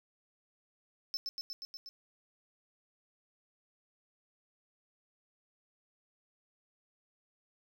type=tone with echo; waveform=triangle; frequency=5274 Hz; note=E8; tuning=in tune; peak=-32 dBFS; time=1.14-1.17 s; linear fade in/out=0 ms; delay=120 ms; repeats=6; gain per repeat=-2 dB; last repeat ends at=1.89 s; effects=none